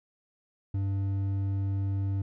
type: tone with hard clipping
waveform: triangle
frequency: 98 Hz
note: G2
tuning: in tune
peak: -28 dBFS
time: 0.74-2.22 s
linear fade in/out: 5 ms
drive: 9 dB
effects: none